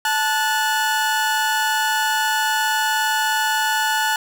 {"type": "tone pair together", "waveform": "30% pulse", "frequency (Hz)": [872.3, 1467], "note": ["A5", "F#6"], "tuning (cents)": [-15, -15], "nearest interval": "major sixth", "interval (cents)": 900, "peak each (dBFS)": [-17, -19], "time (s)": [0.05, 4.16], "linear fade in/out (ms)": 2, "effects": []}